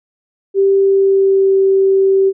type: tone with pitch glide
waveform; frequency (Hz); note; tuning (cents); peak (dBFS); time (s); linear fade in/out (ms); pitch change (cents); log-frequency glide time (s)
sine; 391.7 to 387; G4 to G4; -1 to -22; -8; 0.54-2.33; 50; -21; 0.75-1.57
effects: none